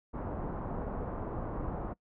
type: low-pass noise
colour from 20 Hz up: pink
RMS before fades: -37 dBFS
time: 0.13-1.94 s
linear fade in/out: 20 ms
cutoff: 1100 Hz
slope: 24 dB/octave
effects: noise-tail reverb RT60 0.1 s tail -23 dB re dry